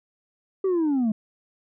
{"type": "linear sweep", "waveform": "sine", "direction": "down", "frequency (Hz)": [392, 207.7], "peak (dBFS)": -17, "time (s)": [0.64, 1.12], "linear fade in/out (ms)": 5, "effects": ["tanh soft clip ceiling -19 dBFS"]}